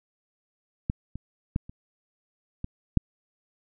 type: clicks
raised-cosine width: 5 ms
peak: -13 / -23 / -13 / -29 / -19 / -6 dBFS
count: 6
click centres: 0.899 / 1.156 / 1.561 / 1.695 / 2.644 / 2.973 s
effects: none